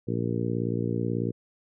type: harmonic tone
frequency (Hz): 58.27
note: A#1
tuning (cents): 0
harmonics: 2 / 3 / 4 / 5 / 6 / 7 / 8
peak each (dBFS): -30 / -32 / -33 / -34 / -35 / -35 / -36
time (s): 0.07-1.32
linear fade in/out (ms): 20
effects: none